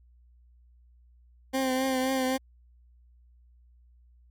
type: tone with vibrato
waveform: 20% pulse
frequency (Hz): 261.6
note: C4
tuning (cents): 0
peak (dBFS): -20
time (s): 1.53-2.38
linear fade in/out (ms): 20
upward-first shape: triangle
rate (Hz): 3.8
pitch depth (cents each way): 37
effects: added 60 Hz sine -55 dBFS peak until 4.3 s + MP3 96 kbps